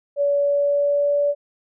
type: tone with pitch glide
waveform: sine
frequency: 570 to 576.6 Hz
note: C#5 to D5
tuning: +48 to -32 cents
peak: -16 dBFS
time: 0.16-1.35 s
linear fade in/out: 50 ms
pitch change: +20 cents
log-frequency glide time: 0.4-1.19 s
effects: none